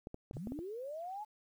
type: clicks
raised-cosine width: 2 ms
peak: -30 dBFS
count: 7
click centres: 0.071 / 0.144 / 0.311 / 0.369 / 0.472 / 0.521 / 0.59 s
type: linear sweep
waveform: sine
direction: up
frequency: 106 to 869 Hz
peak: -40 dBFS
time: 0.33-1.25 s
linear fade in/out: 20 ms
effects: 11-bit